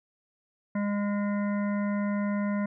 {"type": "harmonic tone", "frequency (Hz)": 204.2, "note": "G#3", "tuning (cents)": -29, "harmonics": [1, 3, 5, 7, 9, 10], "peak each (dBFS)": [-26, -36, -40, -43, -45, -46], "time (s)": [0.75, 2.66], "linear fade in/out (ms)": 5, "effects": []}